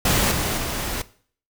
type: noise with level steps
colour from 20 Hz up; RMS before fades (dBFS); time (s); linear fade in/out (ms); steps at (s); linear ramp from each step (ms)
pink; -19 / -24 / -27; 0.05-1.02; 5; 0.31 / 0.57; 10
effects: noise-tail reverb RT60 0.5 s tail -18 dB re dry